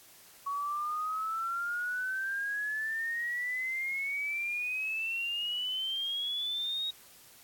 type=exponential sweep; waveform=sine; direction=up; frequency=1118 to 3792 Hz; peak=-31 dBFS; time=0.46-6.91 s; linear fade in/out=10 ms; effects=white hiss -56 dBFS RMS until 7.43 s + AAC 64 kbps